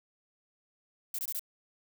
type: noise bursts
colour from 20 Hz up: violet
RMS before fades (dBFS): -35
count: 4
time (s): 1.14-1.394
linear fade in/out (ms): 2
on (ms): 47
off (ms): 22
effects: none